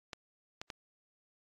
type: clicks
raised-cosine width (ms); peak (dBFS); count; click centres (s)
0.2; -23; 3; 0.132 / 0.615 / 0.702
effects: AAC 32 kbps